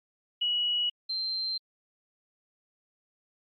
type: tone pair in turn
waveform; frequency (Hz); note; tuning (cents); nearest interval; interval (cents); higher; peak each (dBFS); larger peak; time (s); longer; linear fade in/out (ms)
sine; 2925 / 4137; F#7 / C8; -21 / -20; tritone; 601; second; -25 / -29; first; 0.41-0.9 / 1.09-1.58; neither; 10
effects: Opus 48 kbps